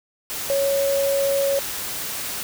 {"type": "tone in noise", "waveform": "sine", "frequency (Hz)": 554.4, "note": "C#5", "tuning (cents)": 0, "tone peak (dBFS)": -18, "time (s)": [0.5, 1.59], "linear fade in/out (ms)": 0, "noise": "white", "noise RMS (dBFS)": -29, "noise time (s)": [0.3, 2.43], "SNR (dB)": 8, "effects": []}